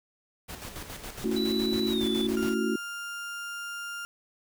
pink noise with tremolo, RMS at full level -39 dBFS, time 0.48-2.55 s, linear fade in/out 20 ms, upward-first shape square, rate 7.2 Hz, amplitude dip 50%
sine chord, F# minor seventh, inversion first, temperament just, 222 / 277.5 / 333 / 370 Hz, A3 / C#4 / E4 / F#4, +16 / +2 / +18 / 0 cents, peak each -29 / -33 / -32 / -30 dBFS, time 1.24-2.76 s, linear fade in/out 5 ms
triangle tone with pitch glide, 3951 to 3480 Hz, B7 to A7, 0 to -20 cents, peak -31 dBFS, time 1.36-2.27 s, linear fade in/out 5 ms, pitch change -220 cents, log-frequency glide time 1.88-2.05 s
35% pulse tone, 1400 Hz, F6, 4 cents sharp, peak -33 dBFS, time 2.37-4.05 s, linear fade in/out 0 ms
effects none

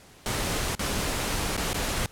pink noise with dropouts, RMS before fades -28 dBFS, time 0.26-2.06 s, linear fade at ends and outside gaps 1 ms, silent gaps 0.751-0.793 / 1.567-1.576 / 1.732-1.743 s, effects pink hiss -52 dBFS RMS until 2.11 s + low-pass 12000 Hz 12 dB/octave

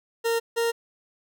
40% pulse tone pair in turn, 460.9 / 464.1 Hz, A#4 / A#4, -20 / -8 cents, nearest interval unison, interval 12 cents, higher second, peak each -21 dBFS, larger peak neither, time 0.24-0.4 / 0.56-0.72 s, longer neither, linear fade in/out 20 ms, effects none

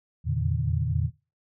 sine tone cluster, 83.9 / 87.9 / 115.8 / 138.1 / 151.7 Hz, E2 / F2 / A#2 / C#3 / D#3, +31 / +12 / -11 / -6 / -44 cents, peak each -28 / -36 / -28 / -31 / -30 dBFS, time 0.24-1.11 s, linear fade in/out 50 ms, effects noise-tail reverb RT60 0.3 s tail -21 dB re dry

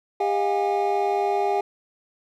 triangle tone cluster, 400.9 / 641 / 719 / 817 Hz, G4 / E5 / F#5 / G#5, +39 / -49 / -50 / -29 cents, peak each -22 / -30 / -24 / -23 dBFS, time 0.2-1.61 s, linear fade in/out 5 ms, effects none

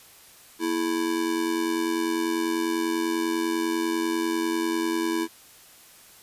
square tone with amplitude modulation, 329.6 Hz, E4, in tune, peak -21 dBFS, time 0.59-5.28 s, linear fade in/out 50 ms, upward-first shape sine, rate 90.1 Hz, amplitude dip 75%, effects white hiss -51 dBFS RMS until 6.22 s + resampled to 32000 Hz

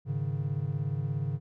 triangle chord, Ab suspended fourth, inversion none, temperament equal, 103.83 / 138.59 / 155.56 Hz, Ab2 / Db3 / Eb3, 0 / 0 / 0 cents, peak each -33 / -29 / -33 dBFS, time 0.05-1.4 s, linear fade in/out 50 ms, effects none

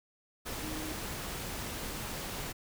sine tone in noise, 310 Hz, D#4, 6 cents flat, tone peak -40 dBFS, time 0.62-0.95 s, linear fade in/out 20 ms, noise pink, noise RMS -39 dBFS, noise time 0.45-2.53 s, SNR -4 dB, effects none

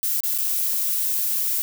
violet noise with dropouts, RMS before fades -23 dBFS, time 0.03-1.62 s, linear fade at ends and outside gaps 0 ms, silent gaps 0.205-0.235 / 0.378-0.385 s, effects none

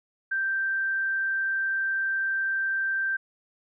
sine tone, 1568 Hz, G6, in tune, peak -24 dBFS, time 0.31-3.17 s, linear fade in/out 10 ms, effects none

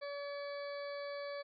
harmonic tone with a mistuned harmonic, 570 Hz, C#5, 48 cents sharp, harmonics 1 / 2 / 3 / 4 / 6 / 7 / 8, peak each -41 / -50 / -52 / -53 / -62 / -59 / -55 dBFS, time 0.01-1.43 s, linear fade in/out 20 ms, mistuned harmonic 7, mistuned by +25 cents, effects none

